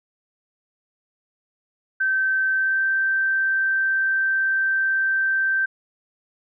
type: tone with pitch glide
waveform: sine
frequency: 1547 to 1560.5 Hz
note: G6 to G6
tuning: -23 to -8 cents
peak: -18 dBFS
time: 2-5.66 s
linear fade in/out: 10 ms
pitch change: +15 cents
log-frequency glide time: 2.53-2.84 s
effects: none